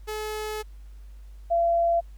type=tone pair in turn; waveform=sawtooth / sine; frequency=428.5 / 680.2 Hz; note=A4 / F5; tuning=-46 / -46 cents; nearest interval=minor sixth; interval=800 cents; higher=second; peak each=-26 / -19 dBFS; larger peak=second; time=0.07-0.63 / 1.5-2.01 s; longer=first; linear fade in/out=20 ms; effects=added 50 Hz sine -41 dBFS peak until 2.17 s + pink hiss -64 dBFS RMS until 2.17 s